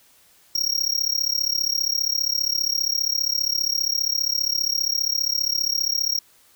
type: tone with amplitude modulation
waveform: square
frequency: 5588 Hz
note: F8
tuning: in tune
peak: -17 dBFS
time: 0.55-6.19 s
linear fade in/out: 5 ms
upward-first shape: sine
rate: 35 Hz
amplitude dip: 95%
effects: white hiss -56 dBFS RMS until 6.55 s